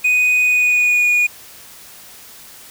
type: tone with pitch glide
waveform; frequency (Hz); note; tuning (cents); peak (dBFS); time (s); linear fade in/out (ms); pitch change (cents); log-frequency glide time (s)
triangle; 2489 to 2450; D#7 to D#7; 0 to -27; -10; 0.04-1.27; 10; -27; 0.42-1.08
effects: white hiss -40 dBFS RMS until 2.7 s